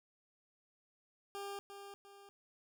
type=tone with echo; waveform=20% pulse; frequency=400 Hz; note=G4; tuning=35 cents sharp; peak=-37 dBFS; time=1.35-1.59 s; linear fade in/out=0 ms; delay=350 ms; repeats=2; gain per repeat=-7 dB; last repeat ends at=2.29 s; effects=none